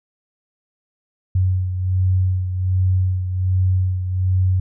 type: beating tone pair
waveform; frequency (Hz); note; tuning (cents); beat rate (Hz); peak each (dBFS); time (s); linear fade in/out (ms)
sine; 92.5 / 93.8; F#2 / F#2; 0 / +24; 1.3; -16 / -24; 1.35-4.6; 5
effects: none